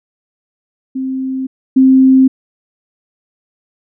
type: tone pair in turn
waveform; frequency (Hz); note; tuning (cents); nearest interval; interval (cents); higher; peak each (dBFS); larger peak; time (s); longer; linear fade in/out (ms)
sine; 262.9 / 262.9; C4 / C4; +8 / +8; unison; 0; neither; -16 / -4; second; 0.95-1.47 / 1.76-2.28; neither; 10
effects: none